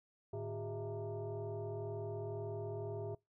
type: tone with frequency modulation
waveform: sine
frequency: 150 Hz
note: D3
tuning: 37 cents sharp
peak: -39 dBFS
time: 0.33-3.15 s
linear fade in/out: 5 ms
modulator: 258 Hz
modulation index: 2
effects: noise-tail reverb RT60 0.2 s tail -25 dB re dry